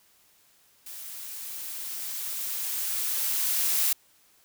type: noise with level ramp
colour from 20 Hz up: blue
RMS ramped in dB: -41 to -24 dBFS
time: 0.86-3.93 s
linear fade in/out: 5 ms
effects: white hiss -62 dBFS RMS until 4.44 s

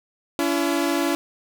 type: tone pair together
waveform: sawtooth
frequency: 284.2 / 337.3 Hz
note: C#4 / E4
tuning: +43 / +40 cents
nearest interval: minor third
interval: 297 cents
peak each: -19 dBFS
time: 0.39-1.15 s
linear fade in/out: 0 ms
effects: none

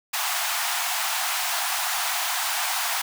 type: high-pass noise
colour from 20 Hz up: pink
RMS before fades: -26 dBFS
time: 0.13-3.02 s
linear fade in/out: 10 ms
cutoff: 680 Hz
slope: 96 dB/octave
effects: none

